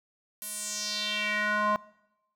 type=tone with band-pass filter sweep; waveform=square; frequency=210 Hz; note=G#3; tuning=19 cents sharp; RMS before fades=-30 dBFS; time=0.42-1.76 s; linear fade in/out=0 ms; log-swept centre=12000 to 940 Hz; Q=3.2; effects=noise-tail reverb RT60 0.9 s tail -22 dB re dry